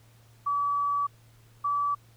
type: tone pair in turn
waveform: sine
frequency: 1146 / 1152.2 Hz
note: D6 / D6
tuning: -43 / -33 cents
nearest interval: unison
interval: 10 cents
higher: second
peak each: -24 dBFS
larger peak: neither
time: 0.46-1.07 / 1.64-1.95 s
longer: first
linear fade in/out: 10 ms
effects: added 114 Hz sine -55 dBFS peak until 2.16 s + pink hiss -62 dBFS RMS until 2.16 s